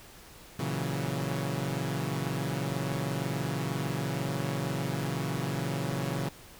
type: chord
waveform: sawtooth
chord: F# dominant seventh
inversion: first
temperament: equal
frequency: 116.54 / 138.59 / 164.81 / 185 Hz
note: A#2 / C#3 / E3 / F#3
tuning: 0 / 0 / 0 / 0 cents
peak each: -33 / -29 / -32 / -34 dBFS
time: 0.59-6.29 s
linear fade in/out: 5 ms
effects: pink hiss -51 dBFS RMS until 6.59 s